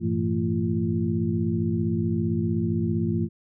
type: tone cluster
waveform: sine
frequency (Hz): 98.6 / 114.1 / 165.9 / 223.2 / 343.4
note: G2 / A#2 / E3 / A3 / F4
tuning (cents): +11 / -37 / +11 / +25 / -29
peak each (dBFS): -28 / -32 / -27 / -27 / -30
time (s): 0-3.29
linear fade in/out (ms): 50
effects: none